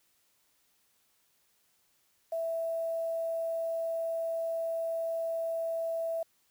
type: tone with quantisation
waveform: sine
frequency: 659.3 Hz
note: E5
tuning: in tune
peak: -30 dBFS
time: 2.32-6.23 s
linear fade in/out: 5 ms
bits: 9
effects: white hiss -71 dBFS RMS until 6.5 s